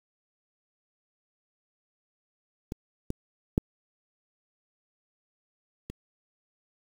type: clicks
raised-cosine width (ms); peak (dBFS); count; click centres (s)
3; -20 / -17 / -9 / -25; 4; 2.721 / 3.104 / 3.579 / 5.9
effects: 7-bit